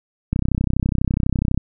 click train, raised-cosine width 5 ms, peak -6 dBFS, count 41, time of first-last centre 0.33-1.576 s, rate 32.1 Hz, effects none

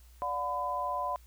sine tone cluster, 582 / 722 / 1007 Hz, D5 / F#5 / B5, -16 / -43 / +33 cents, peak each -38 / -36 / -32 dBFS, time 0.22-1.16 s, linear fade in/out 0 ms, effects added 60 Hz sine -53 dBFS peak until 1.26 s + white hiss -64 dBFS RMS until 1.26 s

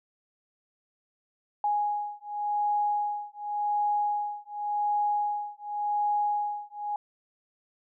sine beating tone pair, 829 / 829.89 Hz, G#5 / G#5, -3 / -2 cents, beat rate 0.89 Hz, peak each -29 dBFS, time 1.64-6.96 s, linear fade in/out 2 ms, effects none

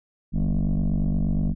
sine tone with frequency modulation, 103.83 Hz, G#2, in tune, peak -17 dBFS, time 0.32-1.55 s, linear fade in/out 50 ms, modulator 48.5 Hz, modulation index 2.6, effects tanh soft clip ceiling -19 dBFS

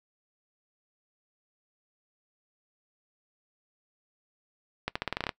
accelerating click train, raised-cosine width 0.3 ms, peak -13 dBFS, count 10, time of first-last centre 4.88-5.292 s, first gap 75 ms, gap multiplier 0.87, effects noise-tail reverb RT60 0.1 s tail -21 dB re dry

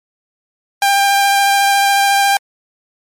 sawtooth tone with vibrato, 796 Hz, G5, 26 cents sharp, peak -6 dBFS, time 0.82-2.37 s, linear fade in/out 2 ms, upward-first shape sine, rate 14 Hz, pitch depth 12 cents each way, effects MP3 64 kbps

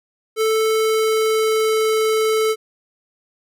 square tone with pitch glide, 440 to 437.5 Hz, A4 to A4, 0 to -10 cents, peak -16 dBFS, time 0.36-2.56 s, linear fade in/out 50 ms, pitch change -10 cents, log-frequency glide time 0.52-1.94 s, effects none

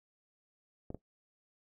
clicks, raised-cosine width 2 ms, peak -28 dBFS, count 2, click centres 0.904 / 0.946 s, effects noise-tail reverb RT60 0.1 s tail -17 dB re dry

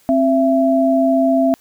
sine tone pair together, 265.4 / 668.8 Hz, C4 / E5, +25 / +25 cents, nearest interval octave + major third, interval 1600 cents, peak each -14 dBFS, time 0.09-1.54 s, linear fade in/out 0 ms, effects white hiss -53 dBFS RMS until 1.6 s

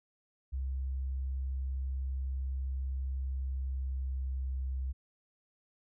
sine tone with pitch glide, 66.1 to 65.49 Hz, C2 to C2, +18 to +2 cents, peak -32 dBFS, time 0.52-4.93 s, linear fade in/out 20 ms, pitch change -16 cents, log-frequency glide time 3.28-4.56 s, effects none

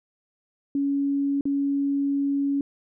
sine tone with dropouts, 280 Hz, C#4, 18 cents sharp, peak -21 dBFS, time 0.75-2.61 s, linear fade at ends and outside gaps 2 ms, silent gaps 1.41-1.454 s, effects none

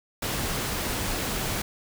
pink noise, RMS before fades -29 dBFS, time 0.22-1.62 s, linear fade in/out 5 ms, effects none

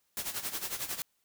white noise with tremolo, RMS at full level -34 dBFS, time 0.17-1.02 s, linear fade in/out 0 ms, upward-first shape sine, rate 11 Hz, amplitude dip 75%, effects white hiss -75 dBFS RMS until 1.24 s

